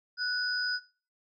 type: tone pair together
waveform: sine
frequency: 1480 / 4978 Hz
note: F#6 / D#8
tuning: 0 / 0 cents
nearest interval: octave + major sixth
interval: 2100 cents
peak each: -30 / -31 dBFS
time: 0.17-0.8 s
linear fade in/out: 50 ms
effects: noise-tail reverb RT60 0.4 s tail -21 dB re dry + MP3 48 kbps